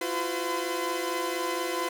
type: tone cluster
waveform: sawtooth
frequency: 337.8 / 362.1 / 508 / 1019 Hz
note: E4 / F#4 / B4 / C6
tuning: +42 / -37 / +49 / -46 cents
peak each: -30 dBFS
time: 0.01-1.89 s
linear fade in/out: 5 ms
effects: none